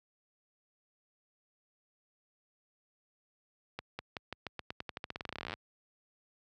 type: accelerating click train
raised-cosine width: 0.3 ms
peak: -22 dBFS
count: 29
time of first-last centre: 3.79-5.539 s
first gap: 200 ms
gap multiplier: 0.89
effects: high-pass 60 Hz 12 dB/octave